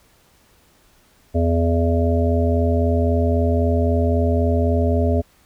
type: harmonic tone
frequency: 83.8 Hz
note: E2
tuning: 29 cents sharp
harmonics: 1 / 3 / 5 / 7 / 8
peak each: -17 / -22 / -24 / -25 / -26 dBFS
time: 1.34-5.22 s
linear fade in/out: 20 ms
effects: pink hiss -56 dBFS RMS until 5.45 s

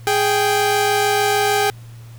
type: tone pair together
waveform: sawtooth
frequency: 415.3 / 784 Hz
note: G#4 / G5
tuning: 0 / 0 cents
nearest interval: major seventh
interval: 1100 cents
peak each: -14 dBFS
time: 0.07-1.7 s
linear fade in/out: 0 ms
effects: added 116 Hz sine -35 dBFS peak until 2.18 s + pink hiss -49 dBFS RMS until 2.18 s

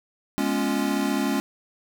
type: chord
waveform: square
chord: C# dominant seventh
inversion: second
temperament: equal with one note detuned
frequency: 207.7 / 243.3 / 277.2 / 349.2 Hz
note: G#3 / B3 / C#4 / E#4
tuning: 0 / -26 / 0 / 0 cents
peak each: -28 / -31 / -26 / -32 dBFS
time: 0.38-1.4 s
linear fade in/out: 0 ms
effects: none

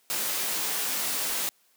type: noise with comb filter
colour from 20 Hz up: white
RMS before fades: -29 dBFS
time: 0.1-1.49 s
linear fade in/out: 0 ms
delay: 18 ms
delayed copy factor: +0.55
effects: white hiss -65 dBFS RMS until 1.76 s + high-pass 200 Hz 12 dB/octave

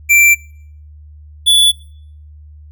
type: tone pair in turn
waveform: square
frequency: 2349 / 3446 Hz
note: D7 / A7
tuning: 0 / -37 cents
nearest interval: perfect fifth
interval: 663 cents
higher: second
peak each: -7 dBFS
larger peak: neither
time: 0.09-0.35 / 1.46-1.72 s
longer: neither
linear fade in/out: 20 ms
effects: noise-tail reverb RT60 0.6 s tail -23 dB re dry + added 75 Hz sine -35 dBFS peak until 2.71 s

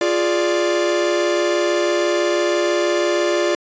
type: chord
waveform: 45% pulse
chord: D diminished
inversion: first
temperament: equal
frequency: 349.2 / 415.3 / 587.3 Hz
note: F4 / Ab4 / D5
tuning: 0 / 0 / 0 cents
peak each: -19 / -24 / -20 dBFS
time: 0.01-3.55 s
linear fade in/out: 2 ms
effects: resampled to 16000 Hz

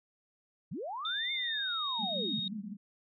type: linear two-way sweep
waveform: sine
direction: up then down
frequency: 116.54 to 2174 to 116.54 Hz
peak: -36 dBFS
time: 0.71-2.4 s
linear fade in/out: 10 ms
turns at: 1.32 s
type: tone with pitch glide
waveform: sine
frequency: 3589 to 3731 Hz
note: A7 to A#7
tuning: +34 to +1 cents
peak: -33 dBFS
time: 1.05-2.48 s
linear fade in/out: 2 ms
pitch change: +67 cents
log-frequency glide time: 1.34-1.7 s
type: band-pass noise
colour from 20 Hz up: white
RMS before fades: -41 dBFS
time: 1.98-2.77 s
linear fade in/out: 20 ms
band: 190 to 220 Hz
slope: 96 dB/octave
effects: none

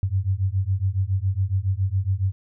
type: beating tone pair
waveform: sine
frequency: 92.5 / 99.7 Hz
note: F#2 / G2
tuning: 0 / +30 cents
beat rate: 7.2 Hz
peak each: -23 dBFS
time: 0.03-2.32 s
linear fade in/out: 0 ms
effects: none

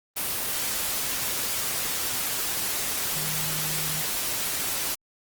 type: tone in noise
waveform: sine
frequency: 155.1 Hz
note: D#3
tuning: 5 cents flat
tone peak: -35 dBFS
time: 3.15-4.02 s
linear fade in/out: 10 ms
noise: white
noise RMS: -28 dBFS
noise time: 0.16-4.95 s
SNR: -10 dB
effects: Opus 24 kbps

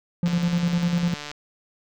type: tone with tremolo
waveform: triangle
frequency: 173.7 Hz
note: F3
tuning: 9 cents flat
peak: -16 dBFS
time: 0.23-1.14 s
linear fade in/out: 2 ms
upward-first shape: square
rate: 10 Hz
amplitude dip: 50%
type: click train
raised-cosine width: 0.2 ms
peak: -17 dBFS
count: 156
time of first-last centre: 0.26-1.314 s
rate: 147 Hz
effects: none

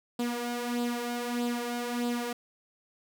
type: tone with flanger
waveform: sawtooth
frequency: 240.6 Hz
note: B3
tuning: 45 cents flat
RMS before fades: -32 dBFS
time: 0.19-2.33 s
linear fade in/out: 5 ms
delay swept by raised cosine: 0.24 to 2.84 ms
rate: 1.6 Hz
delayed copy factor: +0.6
effects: none

